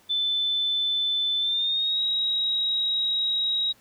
sine tone with pitch glide, 3520 to 3816 Hz, A7 to A#7, 0 to +40 cents, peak -22 dBFS, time 0.09-3.73 s, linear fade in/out 20 ms, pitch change +140 cents, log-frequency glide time 1.39-2.01 s, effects pink hiss -58 dBFS RMS until 3.8 s + high-pass 80 Hz 12 dB/octave

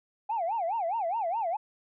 sine tone with vibrato, 784 Hz, G5, in tune, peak -26 dBFS, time 0.29-1.57 s, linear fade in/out 10 ms, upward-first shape sine, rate 4.8 Hz, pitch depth 300 cents each way, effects tanh soft clip ceiling -23 dBFS

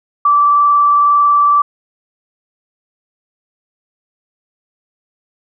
sine tone with frequency modulation, 1163 Hz, D6, 17 cents flat, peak -7 dBFS, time 0.25-1.62 s, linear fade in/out 5 ms, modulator 21.9 Hz, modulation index 0.38, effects none

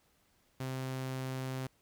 sawtooth tone, 130.81 Hz, C3, in tune, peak -32 dBFS, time 0.6-1.67 s, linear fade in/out 5 ms, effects pink hiss -71 dBFS RMS until 1.81 s

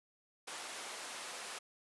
pink high-pass noise, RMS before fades -45 dBFS, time 0.47-1.59 s, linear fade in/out 10 ms, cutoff 620 Hz, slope 12 dB/octave, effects resampled to 24000 Hz

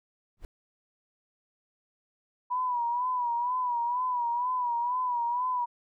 brown noise with exponential growth, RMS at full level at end -36 dBFS, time 0.37-0.45 s, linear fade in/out 1 ms, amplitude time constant 16 ms
sine tone with vibrato, 976 Hz, B5, 21 cents flat, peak -26 dBFS, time 2.5-5.66 s, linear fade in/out 20 ms, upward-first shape sine, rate 2.1 Hz, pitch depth 67 cents each way
effects none

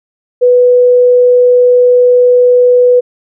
sine tone, 493.9 Hz, B4, in tune, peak -3 dBFS, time 0.41-3.01 s, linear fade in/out 20 ms, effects none

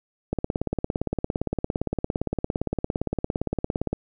click train, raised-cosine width 2 ms, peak -11 dBFS, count 64, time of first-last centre 0.33-3.93 s, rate 17.5 Hz, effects none

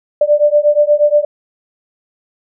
sine beating tone pair, 587.3 / 595.7 Hz, D5 / D5, 0 / +24 cents, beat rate 8.4 Hz, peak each -11 dBFS, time 0.21-1.25 s, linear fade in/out 5 ms, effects none

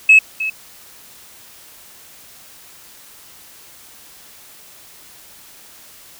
sine tone with echo, 2586 Hz, E7, 34 cents flat, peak -3 dBFS, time 0.09-0.19 s, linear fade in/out 5 ms, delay 310 ms, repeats 1, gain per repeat -15 dB, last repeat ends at 0.5 s, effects tanh soft clip ceiling -1 dBFS + white hiss -43 dBFS RMS until 6.19 s

